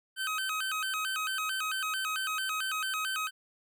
25% pulse tone with vibrato, 1396.9 Hz, F6, in tune, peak -27 dBFS, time 0.16-3.31 s, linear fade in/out 50 ms, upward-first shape square, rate 4.5 Hz, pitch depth 170 cents each way, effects none

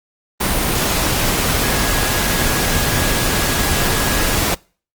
sine tone in noise, 1661.2 Hz, G#6, in tune, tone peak -27 dBFS, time 1.63-4.36 s, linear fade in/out 10 ms, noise pink, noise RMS -17 dBFS, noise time 0.4-4.55 s, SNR -13 dB, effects noise-tail reverb RT60 0.4 s tail -25 dB re dry + Opus 32 kbps

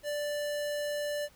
square tone, 587.3 Hz, D5, in tune, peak -32 dBFS, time 0.03-1.29 s, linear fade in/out 50 ms, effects pink hiss -61 dBFS RMS until 1.35 s

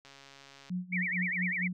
click train, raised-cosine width 0.2 ms, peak -35 dBFS, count 90, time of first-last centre 0.05-0.695 s, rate 138 Hz
sine tone with tremolo, 181.1 Hz, F#3, 37 cents flat, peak -30 dBFS, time 0.7-1.73 s, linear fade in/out 5 ms, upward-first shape sine, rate 4.4 Hz, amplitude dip 90%
sine tone with vibrato, 2059 Hz, C7, 28 cents flat, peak -30 dBFS, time 0.92-1.68 s, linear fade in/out 10 ms, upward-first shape sine, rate 10 Hz, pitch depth 230 cents each way
effects none

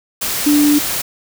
sine tone in noise, 293.7 Hz, D4, in tune, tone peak -9 dBFS, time 0.46-0.79 s, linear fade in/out 10 ms, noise white, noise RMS -20 dBFS, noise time 0.21-1.02 s, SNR +8 dB, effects none

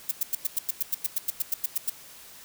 violet noise bursts, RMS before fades -25 dBFS, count 16, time 0.09-1.898 s, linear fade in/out 5 ms, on 23 ms, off 96 ms, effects white hiss -48 dBFS RMS until 2.44 s

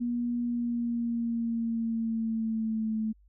sine tone with pitch glide, 240 to 218.8 Hz, B3 to A3, -49 to -9 cents, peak -27 dBFS, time 0-3.13 s, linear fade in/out 20 ms, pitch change -160 cents, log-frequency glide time 0.42-2.98 s, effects added 50 Hz sine -57 dBFS peak until 3.28 s

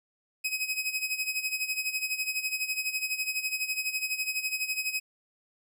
sawtooth tone with tremolo, 2534 Hz, D#7, 31 cents sharp, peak -23 dBFS, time 0.44-5 s, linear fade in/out 10 ms, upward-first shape sine, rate 12 Hz, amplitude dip 75%, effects none

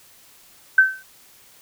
sine tone with exponential decay, 1540 Hz, G6, 31 cents flat, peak -6 dBFS, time 0.78-1.03 s, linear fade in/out 5 ms, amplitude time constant 53 ms, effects white hiss -51 dBFS RMS until 1.61 s

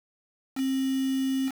sine tone with quantisation, 266.1 Hz, C4, 29 cents sharp, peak -24 dBFS, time 0.55-1.52 s, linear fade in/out 50 ms, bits 6, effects none

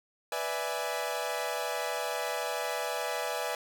sawtooth chord, E dominant seventh, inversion second, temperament equal, 493.9 / 587.3 / 659.3 / 830.6 Hz, B4 / D5 / E5 / G#5, 0 / 0 / 0 / 0 cents, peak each -33 dBFS, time 0.32-3.55 s, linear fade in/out 2 ms, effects none

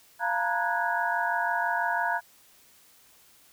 sine tone cluster, 694 / 910 / 956 / 1469 / 1653 Hz, F5 / A#5 / A#5 / F#6 / G#6, -11 / -42 / +43 / -13 / -9 cents, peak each -31 dBFS, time 0.19-2.21 s, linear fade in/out 50 ms, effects white hiss -58 dBFS RMS until 3.52 s

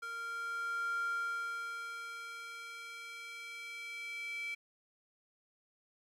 square tone with high-pass filter sweep, 463 Hz, A#4, 12 cents flat, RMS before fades -41 dBFS, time 0.02-4.55 s, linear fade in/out 10 ms, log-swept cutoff 1200 to 2300 Hz, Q 8.6, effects low-pass 11000 Hz 12 dB/octave + 12-bit

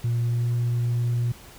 sine tone with pitch glide, 118.2 to 119.78 Hz, A#2 to A#2, +24 to +47 cents, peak -19 dBFS, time 0.04-1.32 s, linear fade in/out 5 ms, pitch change +23 cents, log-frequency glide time 0.22-0.45 s, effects tanh soft clip ceiling -19 dBFS + pink hiss -47 dBFS RMS until 1.58 s

